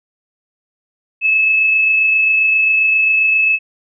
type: tone with amplitude modulation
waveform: sine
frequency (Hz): 2600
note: E7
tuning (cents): -24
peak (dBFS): -9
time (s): 1.21-3.59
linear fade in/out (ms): 50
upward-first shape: sine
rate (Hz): 27.5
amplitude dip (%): 25
effects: none